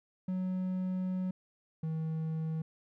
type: tone pair in turn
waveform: triangle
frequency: 185 / 159.53 Hz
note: F#3 / D#3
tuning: 0 / +44 cents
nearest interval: minor third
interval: 256 cents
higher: first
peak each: -29 / -30 dBFS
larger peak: first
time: 0.28-1.31 / 1.83-2.62 s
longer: first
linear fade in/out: 5 ms
effects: none